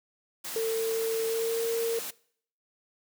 white high-pass noise, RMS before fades -37 dBFS, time 0.44-2.11 s, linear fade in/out 10 ms, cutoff 170 Hz, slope 24 dB/octave
sine tone with pitch glide, 450.1 to 459.8 Hz, A4 to A#4, +39 to -24 cents, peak -26 dBFS, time 0.56-1.99 s, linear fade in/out 2 ms, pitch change +37 cents, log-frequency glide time 1.23-1.65 s
effects noise-tail reverb RT60 0.6 s tail -22 dB re dry

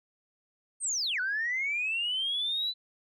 sine linear two-way sweep, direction down then up, 8870 to 1454 to 4018 Hz, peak -27 dBFS, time 0.8-2.74 s, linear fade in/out 50 ms, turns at 1.2 s, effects tanh soft clip ceiling -23 dBFS

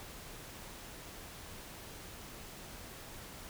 silence, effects pink hiss -49 dBFS RMS until 3.49 s

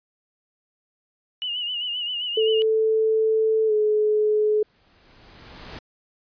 sine tone with vibrato, 2911 Hz, F#7, 29 cents flat, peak -25 dBFS, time 1.42-2.62 s, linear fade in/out 0 ms, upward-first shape sine, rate 7.6 Hz, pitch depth 63 cents each way
sine tone with pitch glide, 440 to 425.5 Hz, A4 to G#4, 0 to +42 cents, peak -17 dBFS, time 2.37-4.63 s, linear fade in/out 5 ms, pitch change -58 cents, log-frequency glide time 3.67-3.72 s
pink noise with exponential growth, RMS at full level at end -37 dBFS, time 4.13-5.79 s, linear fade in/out 5 ms, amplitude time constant 360 ms
effects resampled to 11025 Hz

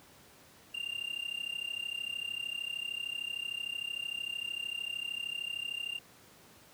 triangle tone with amplitude modulation, 2794 Hz, F7, in tune, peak -30 dBFS, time 0.74-5.99 s, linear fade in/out 10 ms, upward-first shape sine, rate 33.2 Hz, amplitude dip 90%, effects pink hiss -58 dBFS RMS until 6.73 s + high-pass 100 Hz 12 dB/octave

